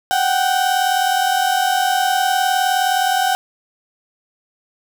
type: tone pair together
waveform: 35% pulse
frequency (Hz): 740 / 779.5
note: F#5 / G5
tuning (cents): 0 / -10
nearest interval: minor second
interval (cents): 90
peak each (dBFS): -16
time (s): 0.11-3.35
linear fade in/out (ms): 0
effects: none